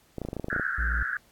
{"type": "clicks", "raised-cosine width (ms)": 2, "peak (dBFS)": -19, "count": 12, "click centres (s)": [0.183, 0.217, 0.25, 0.287, 0.331, 0.367, 0.397, 0.444, 0.484, 0.529, 0.563, 0.597]}
{"type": "band-pass noise", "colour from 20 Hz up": "pink", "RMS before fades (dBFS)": -30, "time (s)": [0.5, 1.17], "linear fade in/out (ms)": 2, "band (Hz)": [1400, 1700], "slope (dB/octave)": 96}
{"type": "tone", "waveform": "triangle", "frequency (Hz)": 58.3, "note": "A#1", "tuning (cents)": 1, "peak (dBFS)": -24, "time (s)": [0.78, 1.03], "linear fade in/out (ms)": 5}
{"effects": ["pink hiss -62 dBFS RMS until 1.31 s", "AAC 64 kbps"]}